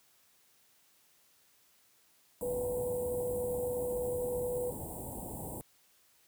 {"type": "band-stop noise", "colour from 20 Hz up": "pink", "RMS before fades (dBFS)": -41, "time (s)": [2.41, 5.61], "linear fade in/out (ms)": 0, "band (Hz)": [960, 7700], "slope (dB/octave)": 96}
{"type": "tone", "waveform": "sine", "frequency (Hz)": 493.9, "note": "B4", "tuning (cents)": 0, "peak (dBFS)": -32, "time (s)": [2.42, 4.71], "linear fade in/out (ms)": 10}
{"effects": ["white hiss -67 dBFS RMS until 6.27 s", "high-pass 60 Hz 12 dB/octave"]}